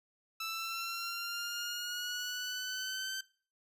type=linear sweep; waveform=15% pulse; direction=up; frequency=1318.5 to 1549 Hz; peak=-30 dBFS; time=0.4-3.21 s; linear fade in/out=5 ms; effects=noise-tail reverb RT60 0.4 s tail -19 dB re dry + resampled to 32000 Hz